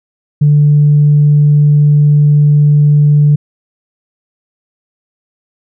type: tone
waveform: sine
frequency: 147.3 Hz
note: D3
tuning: 6 cents sharp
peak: -3 dBFS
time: 0.41-3.36 s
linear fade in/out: 10 ms
effects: tanh soft clip ceiling 0 dBFS